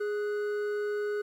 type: tone pair together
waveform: triangle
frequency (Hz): 415.6 / 1481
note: G#4 / F#6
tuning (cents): +1 / +1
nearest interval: octave + minor seventh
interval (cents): 2200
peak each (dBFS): -27 / -39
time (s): 0-1.22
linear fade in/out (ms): 10
effects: 11-bit